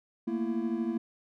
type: tone cluster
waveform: triangle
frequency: 224.5 / 237.4 / 335.7 Hz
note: A3 / A#3 / E4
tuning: +35 / +32 / +32 cents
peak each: -31 dBFS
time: 0.27-0.98 s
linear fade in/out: 10 ms
effects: none